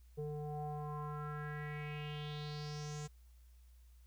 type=tone with low-pass filter sweep; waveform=square; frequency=149 Hz; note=D3; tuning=25 cents sharp; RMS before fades=-43 dBFS; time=0.17-3.08 s; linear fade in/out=20 ms; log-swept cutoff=490 to 7300 Hz; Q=4.8; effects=added 60 Hz sine -58 dBFS peak until 4.06 s + white hiss -75 dBFS RMS until 4.06 s